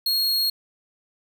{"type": "tone", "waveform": "45% pulse", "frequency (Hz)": 4286, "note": "C8", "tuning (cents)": 41, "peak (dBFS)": -19, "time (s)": [0.06, 0.5], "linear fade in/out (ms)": 5, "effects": []}